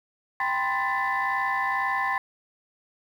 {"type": "tone cluster", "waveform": "sine", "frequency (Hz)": [789, 983, 1045, 1762, 2006], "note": ["G5", "B5", "C6", "A6", "B6"], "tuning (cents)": [11, -8, -2, 2, 26], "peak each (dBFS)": [-29, -33, -27, -28, -31], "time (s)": [0.4, 2.18], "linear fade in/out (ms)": 2, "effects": ["tanh soft clip ceiling -16 dBFS", "9-bit"]}